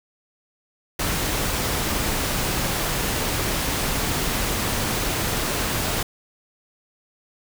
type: noise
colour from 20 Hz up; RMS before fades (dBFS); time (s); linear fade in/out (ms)
pink; -24; 0.99-6.03; 5
effects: none